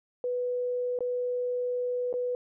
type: tone with dropouts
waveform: sine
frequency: 493.9 Hz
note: B4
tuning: in tune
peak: -27 dBFS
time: 0.24-2.35 s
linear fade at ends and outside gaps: 1 ms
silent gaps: 0.989-1.006 / 2.128-2.139 s
effects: none